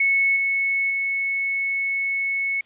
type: tone with level steps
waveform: sine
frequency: 2203 Hz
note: C#7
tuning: 11 cents flat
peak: -16 / -19 / -21 dBFS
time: 0-2.61 s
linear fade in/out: 5 ms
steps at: 0.36 / 0.9 s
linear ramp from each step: 5 ms
effects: white hiss -57 dBFS RMS until 2.65 s + resampled to 8000 Hz